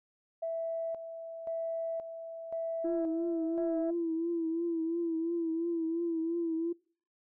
sine tone with tremolo, 659.3 Hz, E5, in tune, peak -31 dBFS, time 0.42-3.91 s, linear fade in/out 10 ms, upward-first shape square, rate 0.95 Hz, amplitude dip 60%
sine tone with vibrato, 332.5 Hz, E4, 15 cents sharp, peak -29 dBFS, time 2.84-6.73 s, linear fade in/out 10 ms, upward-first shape triangle, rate 2.9 Hz, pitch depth 63 cents each way
effects noise-tail reverb RT60 0.5 s tail -26 dB re dry + tanh soft clip ceiling -22 dBFS

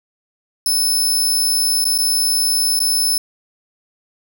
20% pulse tone with dropouts, 5260 Hz, E8, 5 cents flat, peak -9 dBFS, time 0.66-3.18 s, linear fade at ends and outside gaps 2 ms, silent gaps 1.843-1.852 / 1.979-1.986 / 2.792-2.802 s, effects none

